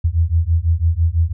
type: beating tone pair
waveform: sine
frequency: 80.2 / 86.2 Hz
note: E2 / F2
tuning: -47 / -22 cents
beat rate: 6 Hz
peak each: -16 dBFS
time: 0.04-1.33 s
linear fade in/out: 10 ms
effects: none